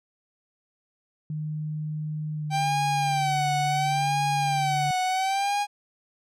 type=tone with pitch glide; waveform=sine; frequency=153.3 to 144.7 Hz; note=D#3 to D3; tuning=-25 to -25 cents; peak=-28 dBFS; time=1.3-4.91 s; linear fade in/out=2 ms; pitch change=-100 cents; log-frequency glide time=2.34-2.78 s
type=tone with vibrato; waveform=45% pulse; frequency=778 Hz; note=G5; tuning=13 cents flat; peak=-23 dBFS; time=2.5-5.67 s; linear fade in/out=50 ms; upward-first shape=sine; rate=0.71 Hz; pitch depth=91 cents each way
effects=low-pass 9000 Hz 12 dB/octave